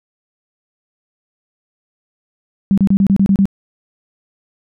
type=tone bursts; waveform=sine; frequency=196 Hz; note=G3; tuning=in tune; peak=-8 dBFS; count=8; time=2.71-3.455 s; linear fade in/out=0 ms; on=66 ms; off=31 ms; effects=none